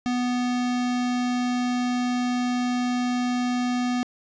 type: tone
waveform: square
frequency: 246.9 Hz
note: B3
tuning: in tune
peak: -23 dBFS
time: 0.06-4.03 s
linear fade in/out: 0 ms
effects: resampled to 16000 Hz + 9-bit